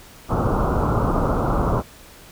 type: low-pass noise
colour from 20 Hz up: pink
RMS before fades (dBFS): -20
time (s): 0.28-1.83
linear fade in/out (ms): 50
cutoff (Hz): 1400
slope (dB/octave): 96
effects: pink hiss -45 dBFS RMS until 2.31 s